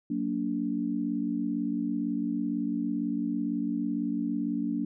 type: chord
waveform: sine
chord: Gb augmented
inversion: none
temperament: just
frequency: 185 / 231.2 / 289.1 Hz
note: Gb3 / Bb3 / D4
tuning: 0 / -14 / -27 cents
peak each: -35 / -31 / -30 dBFS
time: 0.1-4.85 s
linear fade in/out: 5 ms
effects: none